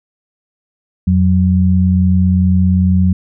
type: tone pair together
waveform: sine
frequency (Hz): 87.31 / 185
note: F2 / F#3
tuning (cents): 0 / 0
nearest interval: octave + minor second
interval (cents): 1300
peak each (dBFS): -11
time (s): 1.07-3.13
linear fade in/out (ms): 5
effects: none